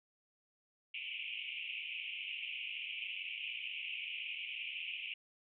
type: band-pass noise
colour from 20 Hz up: white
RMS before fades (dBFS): -43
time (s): 0.94-5.14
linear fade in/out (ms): 5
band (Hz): 2300 to 3000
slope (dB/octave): 96
effects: none